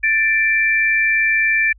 sine tone pair together, 1768.4 / 2349 Hz, A6 / D7, +8 / 0 cents, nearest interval perfect fourth, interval 492 cents, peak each -16 dBFS, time 0.03-1.73 s, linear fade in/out 10 ms, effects added 50 Hz sine -44 dBFS peak until 1.78 s

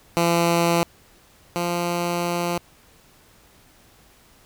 10% pulse tone pair in turn, 170 / 173.47 Hz, F3 / F3, -46 / -11 cents, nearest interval unison, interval 35 cents, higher second, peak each -9 / -14 dBFS, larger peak first, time 0.17-0.83 / 1.56-2.58 s, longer second, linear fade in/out 0 ms, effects pink hiss -54 dBFS RMS until 4.45 s

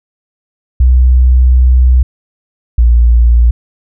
sine tone pair in turn, 62.9 / 58.65 Hz, B1 / A#1, +32 / +11 cents, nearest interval minor second, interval 121 cents, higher first, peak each -3 dBFS, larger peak neither, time 0.8-2.03 / 2.78-3.51 s, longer first, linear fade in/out 5 ms, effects none

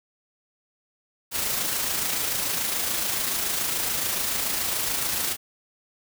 white noise with amplitude modulation, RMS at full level -25 dBFS, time 1.31-5.37 s, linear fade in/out 50 ms, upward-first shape sine, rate 27 Hz, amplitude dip 35%, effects none

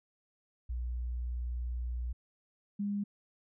sine tone pair in turn, 60.5 / 203.1 Hz, B1 / G#3, -35 / -38 cents, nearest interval octave + major sixth, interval 2097 cents, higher second, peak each -33 / -31 dBFS, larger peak second, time 0.69-2.13 / 2.79-3.04 s, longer first, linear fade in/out 10 ms, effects none

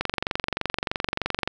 click train, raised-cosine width 0.3 ms, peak -8 dBFS, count 35, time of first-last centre 0.01-1.476 s, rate 23.2 Hz, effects none

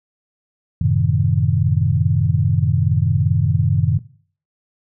sine chord, F# diminished seventh, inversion none, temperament equal, 92.5 / 110 / 130.81 / 155.56 Hz, F#2 / A2 / C3 / Eb3, 0 / 0 / 0 / 0 cents, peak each -19 dBFS, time 0.81-3.99 s, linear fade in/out 5 ms, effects noise-tail reverb RT60 0.5 s tail -18 dB re dry

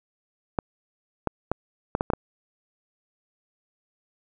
clicks, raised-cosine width 1 ms, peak -9 dBFS, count 7, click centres 0.588 / 1.273 / 1.516 / 1.951 / 2.009 / 2.102 / 2.135 s, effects none

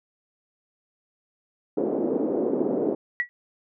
white band-pass noise, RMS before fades -25 dBFS, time 1.77-2.95 s, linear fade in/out 5 ms, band 240 to 460 Hz, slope 24 dB/octave
sine tone with exponential decay, 1937 Hz, B6, 34 cents flat, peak -17 dBFS, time 3.2-3.29 s, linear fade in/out 0 ms, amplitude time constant 19 ms
effects none

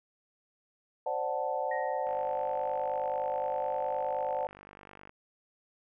sine chord, D dominant seventh, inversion third, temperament equal, 523.3 / 587.3 / 740 / 880 Hz, C5 / D5 / F#5 / A5, 0 / 0 / 0 / 0 cents, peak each -35 dBFS, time 1.06-4.47 s, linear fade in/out 5 ms
sine tone with exponential decay, 1874 Hz, A#6, 9 cents sharp, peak -35 dBFS, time 1.71-2.4 s, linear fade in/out 5 ms, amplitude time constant 150 ms
click train, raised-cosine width 0.5 ms, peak -34 dBFS, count 151, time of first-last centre 2.07-5.094 s, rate 49.6 Hz
effects none

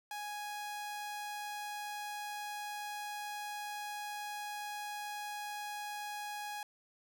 sawtooth tone, 830.6 Hz, G#5, in tune, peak -36 dBFS, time 0.11-6.63 s, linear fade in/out 2 ms, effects none

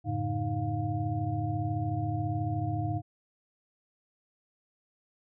sine tone cluster, 89.7 / 108.2 / 142.3 / 311.8 / 705 Hz, F2 / A2 / C#3 / D#4 / F5, +47 / -29 / +46 / +4 / +16 cents, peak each -38 / -31 / -36 / -36 / -36 dBFS, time 0.04-3.02 s, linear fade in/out 50 ms, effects none

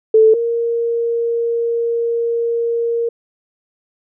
sine tone pair in turn, 440 / 466.2 Hz, A4 / A#4, 0 / 0 cents, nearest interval minor second, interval 100 cents, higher second, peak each -6 / -15 dBFS, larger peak first, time 0.14-0.34 / 0.34-3.09 s, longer second, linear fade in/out 5 ms, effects none

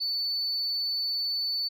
sine tone, 4491 Hz, C#8, 22 cents sharp, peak -25 dBFS, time 0-1.69 s, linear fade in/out 20 ms, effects tanh soft clip ceiling -24 dBFS

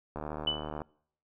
click train, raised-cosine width 1 ms, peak -23 dBFS, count 51, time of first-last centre 0.16-0.818 s, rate 76 Hz
sine tone with exponential decay, 2990 Hz, F#7, 17 cents sharp, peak -23 dBFS, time 0.47-0.68 s, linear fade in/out 5 ms, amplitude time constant 45 ms
effects noise-tail reverb RT60 0.6 s tail -23 dB re dry

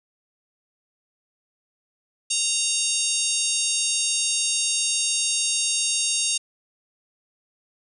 harmonic tone, 927 Hz, A#5, 10 cents flat, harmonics 3 / 4 / 5 / 6 / 7 / 8 / 9 / 10, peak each -30 / -29 / -31 / -31 / -27 / -31 / -31 / -28 dBFS, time 2.3-6.38 s, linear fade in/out 10 ms, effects none

